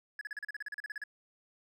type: tone bursts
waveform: triangle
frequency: 1694 Hz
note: G#6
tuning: 34 cents sharp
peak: -35 dBFS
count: 15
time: 0.19-1.038 s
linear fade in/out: 2 ms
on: 22 ms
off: 37 ms
effects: none